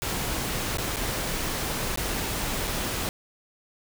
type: noise with dropouts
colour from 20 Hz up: pink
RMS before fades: -29 dBFS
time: 0.02-3.09 s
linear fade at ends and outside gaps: 0 ms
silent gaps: 0.771-0.784 / 0.961-0.968 / 1.959-1.974 / 2.673-2.676 s
effects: none